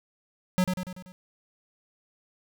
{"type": "tone with echo", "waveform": "square", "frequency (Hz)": 183.4, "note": "F#3", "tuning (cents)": -15, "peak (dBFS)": -21, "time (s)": [0.58, 0.64], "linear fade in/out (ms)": 0, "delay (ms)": 96, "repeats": 5, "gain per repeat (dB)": -5, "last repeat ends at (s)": 1.12, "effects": []}